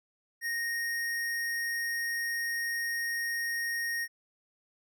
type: tone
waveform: square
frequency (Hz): 1861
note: A#6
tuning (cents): -3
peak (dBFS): -31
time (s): 0.41-4.08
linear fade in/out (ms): 50
effects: none